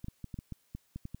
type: clicks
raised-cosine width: 5 ms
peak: -27 dBFS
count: 10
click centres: 0.044 / 0.084 / 0.243 / 0.342 / 0.389 / 0.523 / 0.75 / 0.96 / 1.054 / 1.146 s
effects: white hiss -71 dBFS RMS until 1.2 s